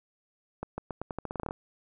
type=accelerating click train; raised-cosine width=1 ms; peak=-20 dBFS; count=14; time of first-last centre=0.63-1.509 s; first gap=150 ms; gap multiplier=0.85; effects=none